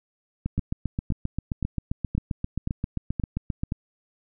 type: two click trains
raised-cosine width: 5 ms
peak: -14 / -14 dBFS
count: 25 / 7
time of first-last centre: 0.46-3.635 / 0.58-3.721 s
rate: 7.56 / 1.91 Hz
effects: none